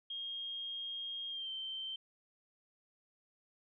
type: tone with pitch glide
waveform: sine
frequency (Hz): 3240 to 3117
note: G#7 to G7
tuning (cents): -43 to -11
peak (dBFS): -39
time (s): 0.1-1.96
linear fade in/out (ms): 5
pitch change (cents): -68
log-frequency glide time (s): 1.29-1.5
effects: none